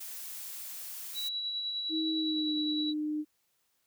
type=noise; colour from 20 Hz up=blue; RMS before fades=-42 dBFS; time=0-1.29 s; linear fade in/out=10 ms
type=tone with tremolo; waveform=sine; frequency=3916 Hz; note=B7; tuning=15 cents flat; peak=-31 dBFS; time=1.14-2.94 s; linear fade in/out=50 ms; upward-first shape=sine; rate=9.8 Hz; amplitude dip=30%
type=tone with pitch glide; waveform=sine; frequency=317 to 303 Hz; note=D#4 to D#4; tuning=+32 to -46 cents; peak=-30 dBFS; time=1.89-3.25 s; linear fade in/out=50 ms; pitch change=-78 cents; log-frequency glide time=2.14-2.55 s
effects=white hiss -75 dBFS RMS until 3.86 s